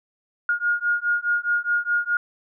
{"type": "beating tone pair", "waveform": "sine", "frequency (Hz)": [1425, 1429.8], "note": ["F6", "F6"], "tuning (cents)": [34, 40], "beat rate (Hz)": 4.8, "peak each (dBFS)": [-23, -23], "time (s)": [0.49, 2.17], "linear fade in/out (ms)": 2, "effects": []}